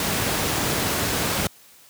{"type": "noise", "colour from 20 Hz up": "pink", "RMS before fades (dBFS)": -23, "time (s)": [0, 1.47], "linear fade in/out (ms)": 2, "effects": ["white hiss -51 dBFS RMS until 1.89 s", "high-pass 80 Hz 12 dB/octave"]}